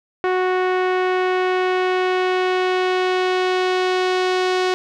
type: tone with low-pass filter sweep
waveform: sawtooth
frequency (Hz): 368.5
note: F#4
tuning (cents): -7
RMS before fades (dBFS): -19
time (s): 0.24-4.74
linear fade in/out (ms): 0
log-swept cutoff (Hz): 1900 to 4600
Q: 1.1
effects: none